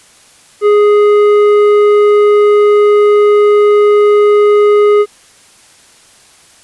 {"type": "tone with tanh clipping", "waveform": "sine", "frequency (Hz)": 415.3, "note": "G#4", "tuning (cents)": 0, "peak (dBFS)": -6, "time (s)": [0.61, 5.06], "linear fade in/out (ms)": 50, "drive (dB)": 10, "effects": ["white hiss -43 dBFS RMS until 6.63 s", "resampled to 24000 Hz"]}